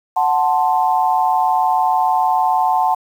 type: chord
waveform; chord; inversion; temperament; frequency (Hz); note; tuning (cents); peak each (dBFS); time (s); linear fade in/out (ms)
sine; F# diminished; none; equal; 740 / 880 / 1046.5; F#5 / A5 / C6; 0 / 0 / 0; -16 / -16 / -21; 0.16-2.95; 10
effects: 7-bit